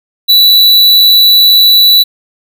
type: tone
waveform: square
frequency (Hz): 3951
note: B7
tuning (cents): 0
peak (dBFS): -3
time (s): 0.28-2.04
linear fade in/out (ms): 20
effects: none